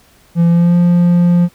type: tone with pitch glide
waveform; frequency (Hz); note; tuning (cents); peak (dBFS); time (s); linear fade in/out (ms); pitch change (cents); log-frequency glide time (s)
triangle; 169.7 to 174.57; F3 to F3; -49 to 0; -5; 0.35-1.49; 50; +49; 0.49-0.76
effects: pink hiss -49 dBFS RMS until 1.54 s